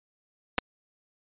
clicks, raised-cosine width 0.3 ms, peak -8 dBFS, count 2, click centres 0.582 / 0.586 s, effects resampled to 8000 Hz

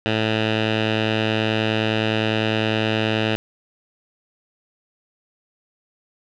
10% pulse tone with low-pass filter, 109.7 Hz, A2, 5 cents flat, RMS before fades -21 dBFS, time 0.06-3.36 s, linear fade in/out 0 ms, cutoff 3100 Hz, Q 3.4, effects none

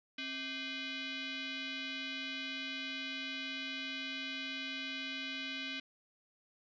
sine tone with frequency modulation, 267.2 Hz, C4, 36 cents sharp, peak -38 dBFS, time 0.18-5.8 s, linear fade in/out 5 ms, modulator 909 Hz, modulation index 4.1, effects none

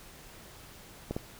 clicks, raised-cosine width 2 ms, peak -19 dBFS, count 2, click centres 1.11 / 1.165 s, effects pink hiss -51 dBFS RMS until 1.39 s

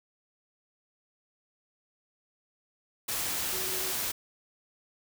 sine tone in noise, 374.4 Hz, F#4, 20 cents sharp, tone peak -41 dBFS, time 3.52-3.92 s, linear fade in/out 10 ms, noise white, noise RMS -32 dBFS, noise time 3.08-4.12 s, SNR -12 dB, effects none

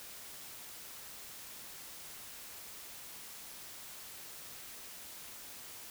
silence, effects white hiss -49 dBFS RMS until 5.9 s

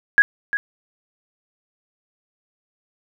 sine tone with echo, 1656 Hz, G#6, 5 cents flat, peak -8 dBFS, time 0.18-0.22 s, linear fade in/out 0 ms, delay 350 ms, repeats 1, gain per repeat -11 dB, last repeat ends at 0.57 s, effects none

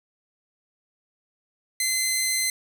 10% pulse tone, 2058 Hz, C7, 29 cents flat, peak -13 dBFS, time 1.8-2.5 s, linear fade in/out 2 ms, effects 9-bit

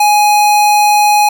square tone, 834 Hz, G#5, 7 cents sharp, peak -7 dBFS, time 0-1.29 s, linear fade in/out 5 ms, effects none

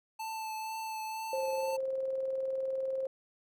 square tone with vibrato, 880 Hz, A5, in tune, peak -37 dBFS, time 0.19-1.77 s, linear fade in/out 10 ms, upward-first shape triangle, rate 2.1 Hz, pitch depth 18 cents each way
sine tone with tremolo, 530 Hz, C5, 22 cents sharp, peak -30 dBFS, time 1.33-3.07 s, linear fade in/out 2 ms, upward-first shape square, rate 20 Hz, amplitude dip 25%
effects none

